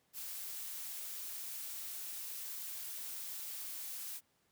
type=noise; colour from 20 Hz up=blue; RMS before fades=-44 dBFS; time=0.13-4.21 s; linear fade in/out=50 ms; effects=pink hiss -75 dBFS RMS until 4.51 s + high-pass 100 Hz 12 dB/octave